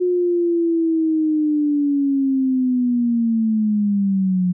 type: linear sweep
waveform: sine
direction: down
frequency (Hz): 362.4 to 178.1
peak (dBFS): -15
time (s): 0-4.53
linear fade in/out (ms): 20
effects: none